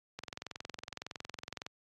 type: click train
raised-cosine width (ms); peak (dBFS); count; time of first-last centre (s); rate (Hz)
0.2; -23; 33; 0.19-1.665; 21.7
effects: high-pass 80 Hz 12 dB/octave + AAC 32 kbps